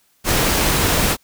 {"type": "noise", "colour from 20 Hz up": "pink", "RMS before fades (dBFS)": -17, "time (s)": [0.24, 1.17], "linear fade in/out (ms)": 50, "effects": ["white hiss -60 dBFS RMS until 1.23 s"]}